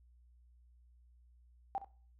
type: tone with echo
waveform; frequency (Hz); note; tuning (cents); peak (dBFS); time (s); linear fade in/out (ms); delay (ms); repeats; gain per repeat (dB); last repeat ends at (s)
sine; 784; G5; 0; -33; 1.75-1.78; 0; 65; 1; -13; 1.845
effects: noise-tail reverb RT60 0.4 s tail -18 dB re dry + added 60 Hz sine -61 dBFS peak until 2.19 s